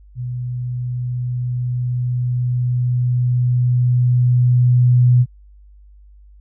sine tone with level ramp, 123.7 Hz, B2, 3 cents sharp, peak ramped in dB -22 to -8 dBFS, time 0.15-5.26 s, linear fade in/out 50 ms, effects added 50 Hz sine -42 dBFS peak until 6.4 s

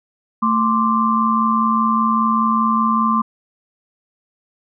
sine tone cluster, 222.2 / 1046 / 1171 Hz, A3 / C6 / D6, +17 / -1 / -5 cents, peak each -18 dBFS, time 0.42-3.22 s, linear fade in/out 10 ms, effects none

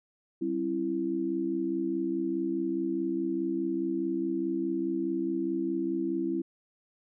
sine tone cluster, 191.9 / 269 / 333.8 Hz, G3 / C4 / E4, -37 / +48 / +22 cents, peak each -37 / -33 / -29 dBFS, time 0.41-6.42 s, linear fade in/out 10 ms, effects none

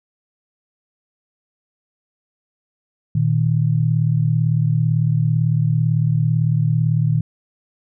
sine tone pair together, 117.62 / 155.56 Hz, A#2 / D#3, +16 / 0 cents, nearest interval perfect fourth, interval 484 cents, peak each -17 dBFS, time 3.15-7.21 s, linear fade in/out 5 ms, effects none

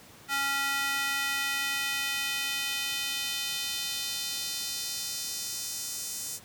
square tone with high-pass filter sweep, 277.1 Hz, C#4, 1 cent flat, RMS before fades -32 dBFS, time 0.28-6.4 s, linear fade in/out 50 ms, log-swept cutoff 1400 to 6900 Hz, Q 1.5, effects pink hiss -52 dBFS RMS until 6.44 s + high-pass 80 Hz 12 dB/octave

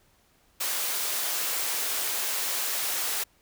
white high-pass noise, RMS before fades -29 dBFS, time 0.6-3.24 s, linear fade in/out 10 ms, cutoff 440 Hz, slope 12 dB/octave, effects pink hiss -64 dBFS RMS until 3.41 s

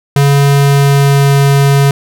square tone with pitch glide, 140.8 to 139.75 Hz, C#3 to C#3, +27 to +14 cents, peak -6 dBFS, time 0.16-1.91 s, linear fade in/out 2 ms, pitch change -13 cents, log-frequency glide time 0.45-1.37 s, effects none

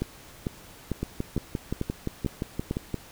two click trains, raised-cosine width 3 ms, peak -14 / -15 dBFS, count 7 / 12, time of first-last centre 0.02-2.711 / 1.03-2.943 s, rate 2.23 / 5.75 Hz, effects pink hiss -49 dBFS RMS until 3.11 s

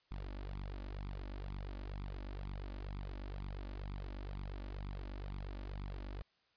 sawtooth tone with flanger, 48.44 Hz, G1, 20 cents flat, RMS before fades -44 dBFS, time 0.11-6.22 s, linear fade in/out 0 ms, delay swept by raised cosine 0.84 to 3.54 ms, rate 2.1 Hz, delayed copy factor +0.8, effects white hiss -75 dBFS RMS until 6.56 s + resampled to 11025 Hz

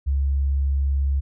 sine tone, 69 Hz, C#2, 7 cents flat, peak -18 dBFS, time 0.06-1.21 s, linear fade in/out 20 ms, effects none

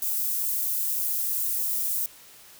white high-pass noise, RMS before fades -27 dBFS, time 0.02-2.06 s, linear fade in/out 2 ms, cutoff 12000 Hz, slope 12 dB/octave, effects white hiss -50 dBFS RMS until 2.59 s

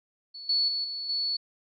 sine tone with level steps, 4424 Hz, C#8, 4 cents flat, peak -39 / -22 / -27 / -32 / -26 dBFS, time 0.34-1.37 s, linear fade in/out 10 ms, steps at 0.49 / 0.68 / 0.84 / 1.09 s, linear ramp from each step 5 ms, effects none

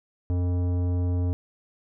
sine tone with tanh clipping, 88.9 Hz, F2, 31 cents sharp, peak -24 dBFS, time 0.3-1.33 s, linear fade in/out 0 ms, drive 14 dB, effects none

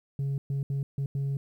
sine tone bursts at uneven times, 138.4 Hz, C#3, 2 cents flat, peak -24 dBFS, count 5, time 0.19-0.38 / 0.5-0.63 / 0.7-0.83 / 0.98-1.06 / 1.15-1.37 s, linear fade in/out 2 ms, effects tanh soft clip ceiling -26 dBFS + 11-bit

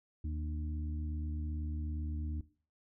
harmonic tone with a mistuned harmonic, 77.5 Hz, D#2, 6 cents flat, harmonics 1 / 2 / 3 / 4, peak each -35 / -50 / -47 / -47 dBFS, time 0.24-2.41 s, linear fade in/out 5 ms, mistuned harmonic 4, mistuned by -53 cents, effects noise-tail reverb RT60 0.4 s tail -17 dB re dry

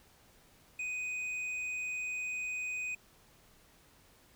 triangle tone with hard clipping, 2496 Hz, D#7, 5 cents sharp, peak -36 dBFS, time 0.79-2.95 s, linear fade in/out 5 ms, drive 8 dB, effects pink hiss -63 dBFS RMS until 4.35 s

